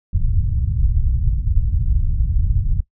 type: low-pass noise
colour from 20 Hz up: pink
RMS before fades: -17 dBFS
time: 0.13-2.81 s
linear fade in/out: 2 ms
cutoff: 110 Hz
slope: 24 dB/octave
effects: noise-tail reverb RT60 0.1 s tail -18 dB re dry